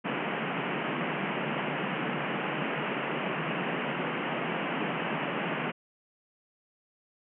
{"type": "band-pass noise", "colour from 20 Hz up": "pink", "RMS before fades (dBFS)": -32, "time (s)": [0.04, 5.72], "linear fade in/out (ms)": 20, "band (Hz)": [140, 3000], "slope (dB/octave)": 96, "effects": []}